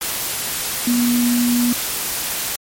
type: tone in noise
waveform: sine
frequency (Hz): 241.7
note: B3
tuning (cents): -37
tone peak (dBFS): -14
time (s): 0.87-1.73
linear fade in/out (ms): 5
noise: white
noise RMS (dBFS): -23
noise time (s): 0.01-2.56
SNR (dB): +6
effects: MP3 64 kbps